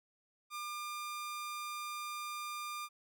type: tone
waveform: sawtooth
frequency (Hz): 1200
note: D6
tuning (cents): +37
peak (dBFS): -36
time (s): 0.5-2.89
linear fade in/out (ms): 50
effects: none